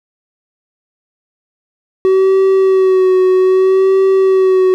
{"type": "tone with vibrato", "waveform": "triangle", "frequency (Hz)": 377.7, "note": "F#4", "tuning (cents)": 36, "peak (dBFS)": -5, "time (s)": [2.05, 4.74], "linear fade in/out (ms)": 0, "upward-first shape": "sine", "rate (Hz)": 0.63, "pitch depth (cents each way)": 29, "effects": []}